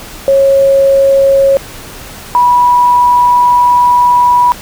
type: tone pair in turn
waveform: sine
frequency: 547 / 977.3 Hz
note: C#5 / B5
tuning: -23 / -18 cents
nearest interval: minor seventh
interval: 1005 cents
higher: second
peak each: -4 dBFS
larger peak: neither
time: 0.28-1.57 / 2.35-4.52 s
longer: second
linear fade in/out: 0 ms
effects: pink hiss -29 dBFS RMS until 4.61 s